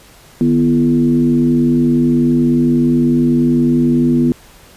sine tone with frequency modulation, 246.9 Hz, B3, in tune, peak -9 dBFS, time 0.41-4.32 s, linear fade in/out 0 ms, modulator 91.1 Hz, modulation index 0.86, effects pink hiss -43 dBFS RMS until 4.76 s + resampled to 32000 Hz

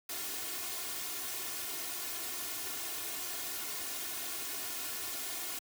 white noise with comb filter, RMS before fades -39 dBFS, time 0.09-5.59 s, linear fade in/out 5 ms, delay 2.8 ms, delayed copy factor +0.8, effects high-pass 100 Hz 12 dB/octave

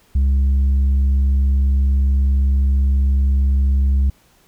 triangle tone with tanh clipping, 67.7 Hz, C#2, 40 cents flat, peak -13 dBFS, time 0.15-4.1 s, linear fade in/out 5 ms, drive 8 dB, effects pink hiss -55 dBFS RMS until 4.47 s

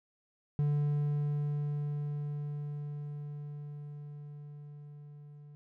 triangle tone with level ramp, 146.5 Hz, D3, 4 cents flat, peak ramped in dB -24 to -47 dBFS, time 0.59-5.55 s, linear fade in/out 0 ms, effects none

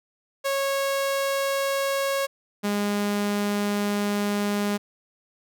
sawtooth tone pair in turn, 550 / 204.9 Hz, C#5 / G#3, -14 / -23 cents, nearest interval octave + perfect fourth, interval 1709 cents, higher first, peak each -19 dBFS, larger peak neither, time 0.44-2.27 / 2.63-4.78 s, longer second, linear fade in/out 20 ms, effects none

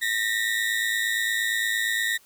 35% pulse tone pair together, 1827 / 1935.6 Hz, A#6 / B6, -35 / -35 cents, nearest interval minor second, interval 100 cents, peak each -24 / -25 dBFS, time 0.01-2.18 s, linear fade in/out 20 ms, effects white hiss -57 dBFS RMS until 2.25 s

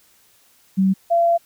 sine tone pair in turn, 191.2 / 681.4 Hz, G3 / F5, -43 / -43 cents, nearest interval octave + minor seventh, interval 2200 cents, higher second, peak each -13 dBFS, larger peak neither, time 0.77-0.94 / 1.1-1.38 s, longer second, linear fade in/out 20 ms, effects white hiss -56 dBFS RMS until 1.45 s

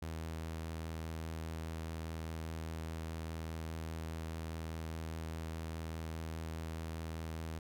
sawtooth tone with vibrato, 80.8 Hz, E2, 34 cents flat, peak -36 dBFS, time 0.02-7.59 s, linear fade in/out 5 ms, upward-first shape sine, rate 4.9 Hz, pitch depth 10 cents each way, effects none

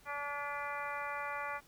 harmonic tone with a mistuned harmonic, 287.3 Hz, D4, 38 cents flat, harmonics 2 / 3 / 4 / 5 / 6 / 7 / 8, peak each -46 / -43 / -42 / -44 / -48 / -45 / -47 dBFS, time 0.05-1.61 s, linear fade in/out 50 ms, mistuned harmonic 8, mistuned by +65 cents, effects pink hiss -63 dBFS RMS until 1.67 s

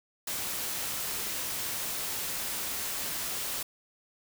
white noise, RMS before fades -34 dBFS, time 0.27-3.63 s, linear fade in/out 5 ms, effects none

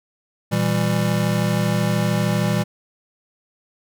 square chord, E diminished, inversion second, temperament just, 118.67 / 164.81 / 197.78 Hz, Bb2 / E3 / G3, +31 / 0 / +16 cents, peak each -23 dBFS, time 0.51-2.64 s, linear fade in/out 20 ms, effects none

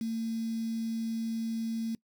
sine tone with quantisation, 226 Hz, A3, 47 cents sharp, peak -30 dBFS, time 0.01-1.95 s, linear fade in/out 2 ms, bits 8, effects noise-tail reverb RT60 0.1 s tail -23 dB re dry

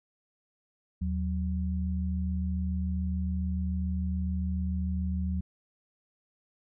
sine tone pair together, 77.78 / 184.78 Hz, D#2 / F#3, 0 / -2 cents, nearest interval octave + minor third, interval 1498 cents, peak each -29 / -32 dBFS, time 1.01-5.41 s, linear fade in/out 10 ms, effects none

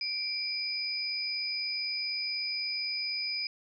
sine tone pair together, 2349 / 4972 Hz, D7 / D#8, 0 / -2 cents, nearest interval octave + minor second, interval 1298 cents, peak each -36 / -32 dBFS, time 0.01-3.47 s, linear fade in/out 2 ms, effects none

